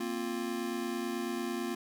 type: chord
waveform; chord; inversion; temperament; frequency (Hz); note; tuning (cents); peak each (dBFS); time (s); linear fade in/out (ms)
square; Bb suspended second; none; just; 233.1 / 262.2 / 349.6; Bb3 / C4 / F4; 0 / +4 / +2; -38 / -40 / -37; 0-1.75; 5
effects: none